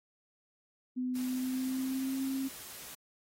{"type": "tone with pitch glide", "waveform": "sine", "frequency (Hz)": [252.5, 267.5], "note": ["B3", "C4"], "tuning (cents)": [39, 38], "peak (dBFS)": -31, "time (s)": [0.96, 2.49], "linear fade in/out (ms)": 20, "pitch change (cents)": 99, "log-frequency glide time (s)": [1.15, 2.22]}
{"type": "noise", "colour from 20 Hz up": "white", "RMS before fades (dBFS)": -47, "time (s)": [1.15, 2.95], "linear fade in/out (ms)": 5}
{"effects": ["AAC 48 kbps"]}